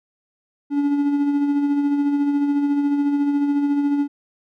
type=tone with tremolo; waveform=triangle; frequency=286 Hz; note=D4; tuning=46 cents flat; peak=-13 dBFS; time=0.7-4.08 s; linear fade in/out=50 ms; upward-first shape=sine; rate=14 Hz; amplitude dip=40%; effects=none